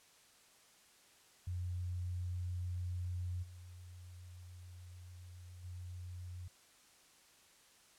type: tone with level steps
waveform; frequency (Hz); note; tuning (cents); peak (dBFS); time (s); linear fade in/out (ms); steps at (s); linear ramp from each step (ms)
sine; 89.3; F2; +39; -37 / -50 / -44; 1.47-6.48; 5; 3.42 / 5.63; 20
effects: white hiss -65 dBFS RMS until 7.98 s + low-pass 10000 Hz 12 dB/octave